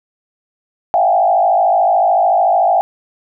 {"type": "tone with frequency modulation", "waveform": "sine", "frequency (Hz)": 735, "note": "F#5", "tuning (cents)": -12, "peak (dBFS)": -9, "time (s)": [0.94, 2.81], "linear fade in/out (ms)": 0, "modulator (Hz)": 53.6, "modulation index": 1.5, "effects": []}